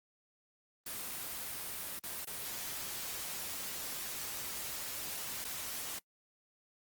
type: noise with dropouts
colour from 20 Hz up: white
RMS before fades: -41 dBFS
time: 0.86-5.99 s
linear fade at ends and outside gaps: 5 ms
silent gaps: 1.993-2.035 / 2.249-2.27 / 5.444-5.448 s
effects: noise-tail reverb RT60 0.1 s tail -24 dB re dry + Opus 24 kbps